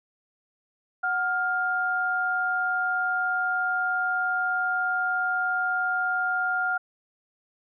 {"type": "tone pair together", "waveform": "sine", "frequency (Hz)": [740, 1405.8], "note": ["F#5", "F6"], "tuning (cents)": [0, 11], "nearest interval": "major seventh", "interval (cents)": 1111, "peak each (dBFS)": [-29, -24], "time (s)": [1.03, 6.78], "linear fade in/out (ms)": 10, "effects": []}